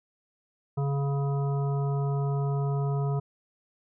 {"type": "harmonic tone", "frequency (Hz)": 140, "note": "C#3", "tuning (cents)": 18, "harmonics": [1, 3, 5, 7, 9], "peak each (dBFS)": [-25, -35, -39, -42, -44], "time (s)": [0.77, 3.2], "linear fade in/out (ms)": 10, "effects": []}